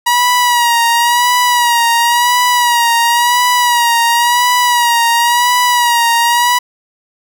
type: tone with vibrato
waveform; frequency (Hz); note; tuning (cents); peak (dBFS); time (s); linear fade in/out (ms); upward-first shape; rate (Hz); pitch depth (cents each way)
sawtooth; 959; A#5; +49; -5; 0.06-6.59; 10; sine; 0.95; 48
effects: none